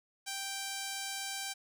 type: tone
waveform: 5% pulse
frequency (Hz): 784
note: G5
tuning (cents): 0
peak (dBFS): -25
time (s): 0.26-1.54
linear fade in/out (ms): 20
effects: none